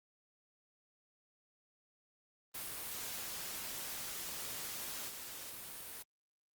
white noise with level steps, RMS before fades -43 / -47 dBFS, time 2.54-6.03 s, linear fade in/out 10 ms, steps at 5.08 s, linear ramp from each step 10 ms, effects Opus 32 kbps

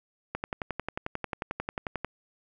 click train, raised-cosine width 0.5 ms, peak -16 dBFS, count 20, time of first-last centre 0.35-2.046 s, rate 11.2 Hz, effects none

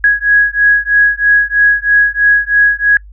sine beating tone pair, 1661.2 / 1664.3 Hz, G#6 / G#6, 0 / +3 cents, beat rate 3.1 Hz, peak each -10 dBFS, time 0.04-2.97 s, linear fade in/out 2 ms, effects noise-tail reverb RT60 0.1 s tail -24 dB re dry + added 50 Hz sine -32 dBFS peak until 3.12 s

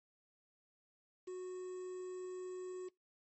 triangle tone with quantisation, 367.3 Hz, F#4, 13 cents flat, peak -40 dBFS, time 1.27-2.89 s, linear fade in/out 10 ms, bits 10, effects noise-tail reverb RT60 0.2 s tail -24 dB re dry + MP3 32 kbps

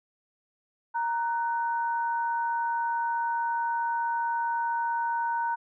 sine tone pair together, 932.3 / 1495.7 Hz, A#5 / F#6, 0 / +18 cents, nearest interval minor sixth, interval 818 cents, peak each -26 / -34 dBFS, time 0.94-5.56 s, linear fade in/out 20 ms, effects none

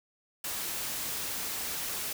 white noise, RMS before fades -35 dBFS, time 0.44-2.13 s, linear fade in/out 5 ms, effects none

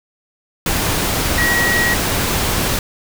sine tone in noise, 1910 Hz, A#6, 42 cents sharp, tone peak -15 dBFS, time 1.38-1.94 s, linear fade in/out 2 ms, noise pink, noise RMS -18 dBFS, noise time 0.66-2.79 s, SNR 0 dB, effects none

